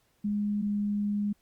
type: tone pair in turn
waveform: sine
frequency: 206.7 / 205.7 Hz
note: G#3 / G#3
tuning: -8 / -16 cents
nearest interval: unison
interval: 8 cents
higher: first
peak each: -26 dBFS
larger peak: neither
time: 0.24-0.62 / 0.62-1.33 s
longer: second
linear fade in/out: 10 ms
effects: pink hiss -70 dBFS RMS until 1.41 s + Opus 48 kbps